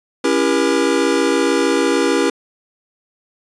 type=chord; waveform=square; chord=C# diminished seventh; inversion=none; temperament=just; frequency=277.2 / 332.6 / 399.1 / 479 Hz; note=C#4 / E4 / G4 / Bb4; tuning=0 / +16 / +31 / +47 cents; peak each=-20 dBFS; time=0.24-2.3 s; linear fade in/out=5 ms; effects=resampled to 22050 Hz